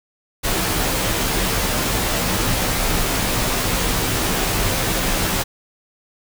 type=noise with comb filter; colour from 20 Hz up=pink; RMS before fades=-20 dBFS; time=0.43-5.44 s; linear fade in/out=20 ms; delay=14 ms; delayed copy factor=-0.6; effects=none